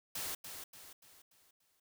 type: noise with echo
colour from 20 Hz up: white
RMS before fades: -40 dBFS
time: 0.15-0.35 s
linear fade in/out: 5 ms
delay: 290 ms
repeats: 5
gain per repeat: -7 dB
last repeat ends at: 1.8 s
effects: none